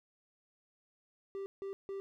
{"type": "tone bursts", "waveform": "triangle", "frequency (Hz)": 392, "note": "G4", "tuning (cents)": 0, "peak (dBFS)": -36, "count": 3, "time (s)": [1.35, 2], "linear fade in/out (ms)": 0, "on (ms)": 110, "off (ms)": 160, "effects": []}